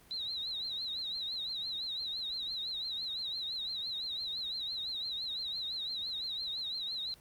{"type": "tone with vibrato", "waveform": "sine", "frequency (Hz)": 3936, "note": "B7", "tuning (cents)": -7, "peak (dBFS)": -35, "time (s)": [0.11, 7.14], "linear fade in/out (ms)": 0, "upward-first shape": "triangle", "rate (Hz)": 5.9, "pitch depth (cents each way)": 130, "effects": ["pink hiss -60 dBFS RMS until 7.2 s", "Opus 32 kbps"]}